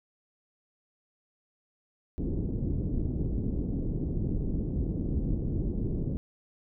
pink low-pass noise, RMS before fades -30 dBFS, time 2.18-6.17 s, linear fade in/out 0 ms, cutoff 350 Hz, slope 24 dB/octave, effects none

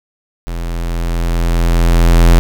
square tone with level ramp, 42.37 Hz, E1, 48 cents sharp, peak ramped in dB -20 to -4 dBFS, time 0.47-2.39 s, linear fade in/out 0 ms, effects none

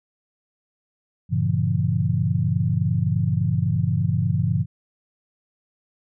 sine chord, G diminished seventh, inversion none, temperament just, 98 / 117.6 / 141.12 / 169.34 Hz, G2 / Bb2 / Db3 / Fb3, 0 / +16 / +31 / +47 cents, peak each -24 dBFS, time 1.29-4.66 s, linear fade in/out 50 ms, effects none

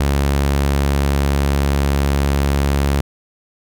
sawtooth tone, 70.1 Hz, C#2, 20 cents sharp, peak -10 dBFS, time 0-3.01 s, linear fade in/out 5 ms, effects none

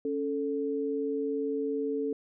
sine tone pair together, 277.6 / 440 Hz, C#4 / A4, +3 / 0 cents, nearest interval minor sixth, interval 797 cents, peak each -32 / -30 dBFS, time 0.05-2.13 s, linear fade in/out 2 ms, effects none

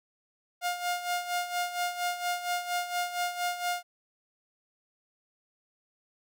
sawtooth tone with tremolo, 709 Hz, F5, 26 cents sharp, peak -23 dBFS, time 0.61-3.83 s, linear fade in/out 50 ms, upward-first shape sine, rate 4.3 Hz, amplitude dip 70%, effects none

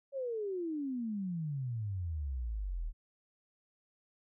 sine exponential sweep, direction down, 562 to 37 Hz, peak -34 dBFS, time 0.12-2.93 s, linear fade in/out 50 ms, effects none

